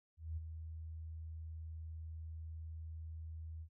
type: tone with ADSR envelope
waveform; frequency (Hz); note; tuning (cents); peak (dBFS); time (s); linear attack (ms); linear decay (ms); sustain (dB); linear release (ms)
sine; 80.2; E2; -47; -37; 0.17-3.69; 200; 21; -7; 75
effects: none